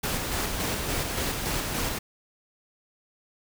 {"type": "noise with tremolo", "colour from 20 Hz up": "pink", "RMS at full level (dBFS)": -28, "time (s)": [0.03, 1.99], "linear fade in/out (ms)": 10, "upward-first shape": "square", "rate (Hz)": 3.5, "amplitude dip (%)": 30, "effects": []}